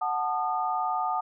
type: chord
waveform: sine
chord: D# diminished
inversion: first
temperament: equal with one note detuned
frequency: 740 / 880 / 1221 Hz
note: F#5 / A5 / D#6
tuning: 0 / 0 / -33 cents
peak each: -29 / -30 / -30 dBFS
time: 0.01-1.21 s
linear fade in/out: 10 ms
effects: none